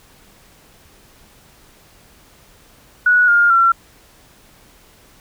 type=tone with pitch steps; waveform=sine; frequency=1466 / 1412 / 1359.9 Hz; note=F#6 / F6 / F6; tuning=-16 / +19 / -46 cents; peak=-9 dBFS; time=3.06-3.72 s; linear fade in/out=5 ms; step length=220 ms; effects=pink hiss -49 dBFS RMS until 5.2 s